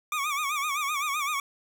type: tone with vibrato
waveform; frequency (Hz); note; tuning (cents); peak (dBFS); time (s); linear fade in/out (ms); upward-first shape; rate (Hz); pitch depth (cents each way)
25% pulse; 1168; D6; -10; -23; 0.12-1.4; 2; sine; 7.8; 110
effects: none